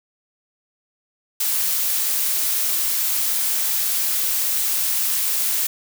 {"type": "noise", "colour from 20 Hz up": "blue", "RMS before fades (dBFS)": -21, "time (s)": [1.4, 5.67], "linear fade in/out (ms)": 5, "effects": []}